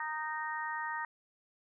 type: harmonic tone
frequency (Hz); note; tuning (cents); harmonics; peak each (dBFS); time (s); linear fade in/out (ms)
309.5; D#4; -9; 3 / 4 / 5 / 6; -38 / -42 / -44 / -39; 0-1.05; 2
effects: none